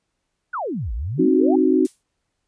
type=exponential two-way sweep; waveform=sine; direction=down then up; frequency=1568 to 49.11 to 850 Hz; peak=-23 dBFS; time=0.53-1.56 s; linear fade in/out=10 ms; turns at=0.93 s
type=chord; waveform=sine; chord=C diminished; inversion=none; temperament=equal with one note detuned; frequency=265 / 311.1 / 370 Hz; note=C4 / Eb4 / Gb4; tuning=+22 / 0 / 0 cents; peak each=-18 dBFS; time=1.18-1.87 s; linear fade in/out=20 ms
type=noise with exponential decay; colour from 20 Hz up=violet; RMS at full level=-30 dBFS; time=1.85-2.03 s; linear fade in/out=0 ms; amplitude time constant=37 ms
effects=pink hiss -75 dBFS RMS until 2.47 s + resampled to 22050 Hz